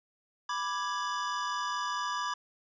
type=chord; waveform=square; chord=G# diminished; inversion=first; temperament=equal; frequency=987.8 / 1174.7 / 1661.2 Hz; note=B5 / D6 / G#6; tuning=0 / 0 / 0 cents; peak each=-36 / -35 / -39 dBFS; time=0.49-2.34 s; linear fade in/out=5 ms; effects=resampled to 16000 Hz